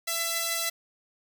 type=tone pair together; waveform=5% pulse; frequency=668.5 / 2012 Hz; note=E5 / B6; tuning=+24 / +32 cents; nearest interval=octave + perfect fifth; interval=1908 cents; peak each=-19 / -20 dBFS; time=0.07-0.7 s; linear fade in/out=10 ms; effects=none